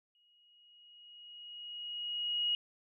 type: tone with exponential growth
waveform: sine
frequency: 2891 Hz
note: F#7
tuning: 41 cents flat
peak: -28 dBFS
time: 0.15-2.55 s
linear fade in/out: 1 ms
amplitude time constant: 520 ms
effects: none